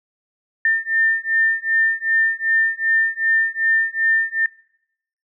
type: beating tone pair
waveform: sine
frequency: 1800 / 1802.6 Hz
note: A6 / A6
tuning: +39 / +41 cents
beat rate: 2.6 Hz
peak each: -19 dBFS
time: 0.65-4.46 s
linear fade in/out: 2 ms
effects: noise-tail reverb RT60 0.8 s tail -25 dB re dry